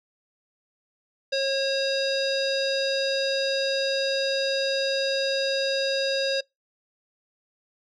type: tone with low-pass filter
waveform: square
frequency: 543 Hz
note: C#5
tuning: 36 cents flat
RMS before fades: -25 dBFS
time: 1.32-6.41 s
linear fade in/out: 10 ms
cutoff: 4600 Hz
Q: 5.6
effects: noise-tail reverb RT60 0.2 s tail -26 dB re dry